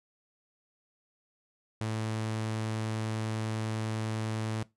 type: tone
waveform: sawtooth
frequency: 110 Hz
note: A2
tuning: in tune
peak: -27 dBFS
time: 1.81-4.63 s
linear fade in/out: 0 ms
effects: noise-tail reverb RT60 0.2 s tail -20 dB re dry + resampled to 24000 Hz